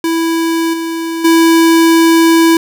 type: tone with level steps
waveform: square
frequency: 329.6 Hz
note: E4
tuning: in tune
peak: -12 / -17 / -6 dBFS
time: 0.04-2.57 s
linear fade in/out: 2 ms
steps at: 0.73 / 1.24 s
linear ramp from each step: 10 ms
effects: none